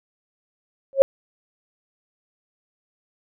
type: tone with exponential growth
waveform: sine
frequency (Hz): 543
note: C#5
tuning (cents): -36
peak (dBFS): -3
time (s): 0.93-1.02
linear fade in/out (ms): 0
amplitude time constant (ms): 18
effects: none